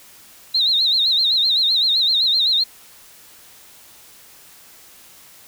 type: tone with vibrato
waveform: sine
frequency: 3924 Hz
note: B7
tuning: 12 cents flat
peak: -14 dBFS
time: 0.54-2.64 s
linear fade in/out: 10 ms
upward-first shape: sine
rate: 7.8 Hz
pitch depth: 130 cents each way
effects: white hiss -46 dBFS RMS until 5.47 s